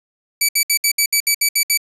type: tone bursts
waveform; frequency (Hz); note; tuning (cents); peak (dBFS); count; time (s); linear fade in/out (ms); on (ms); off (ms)
10% pulse; 2296; D7; -40; -4; 10; 0.41-1.775; 5; 78; 65
effects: resampled to 32000 Hz